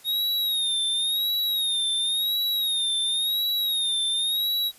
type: tone with vibrato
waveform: square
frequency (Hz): 3729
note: A#7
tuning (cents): 0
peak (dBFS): -23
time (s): 0.04-4.72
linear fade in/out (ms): 50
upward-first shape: sine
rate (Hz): 0.94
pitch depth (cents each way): 81
effects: white hiss -52 dBFS RMS until 4.78 s + resampled to 32000 Hz